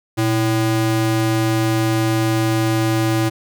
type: ring-modulated tone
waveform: square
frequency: 223.3 Hz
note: A3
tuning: 26 cents sharp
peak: -13 dBFS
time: 0.17-3.3 s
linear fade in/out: 20 ms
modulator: 105 Hz
effects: none